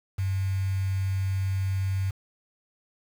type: tone with quantisation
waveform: sine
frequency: 96.1 Hz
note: G2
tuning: 34 cents flat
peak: -24 dBFS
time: 0.18-2.11 s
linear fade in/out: 10 ms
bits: 7
effects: none